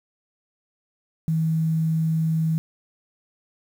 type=tone with quantisation; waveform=sine; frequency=160.6 Hz; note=E3; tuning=45 cents flat; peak=-19 dBFS; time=1.28-2.58 s; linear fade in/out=0 ms; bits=8; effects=none